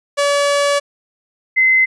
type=tone pair in turn; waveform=sawtooth / sine; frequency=571 / 2055 Hz; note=D5 / C7; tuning=-49 / -32 cents; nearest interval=octave + minor seventh; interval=2217 cents; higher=second; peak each=-9 dBFS; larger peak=neither; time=0.17-0.8 / 1.56-1.86 s; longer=first; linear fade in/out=20 ms; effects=resampled to 22050 Hz